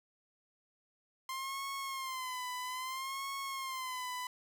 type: tone with vibrato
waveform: sawtooth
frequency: 1046.5 Hz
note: C6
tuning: in tune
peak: -34 dBFS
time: 1.29-4.27 s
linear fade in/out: 2 ms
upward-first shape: sine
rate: 0.61 Hz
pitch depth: 82 cents each way
effects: none